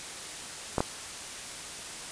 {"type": "clicks", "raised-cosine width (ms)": 1, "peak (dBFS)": -11, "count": 2, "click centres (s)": [0.782, 0.805], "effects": ["white hiss -40 dBFS RMS until 2.11 s", "resampled to 22050 Hz"]}